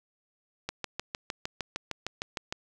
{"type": "click train", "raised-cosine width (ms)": 0.2, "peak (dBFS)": -15, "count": 13, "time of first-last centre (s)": [0.69, 2.525], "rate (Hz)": 6.54, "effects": []}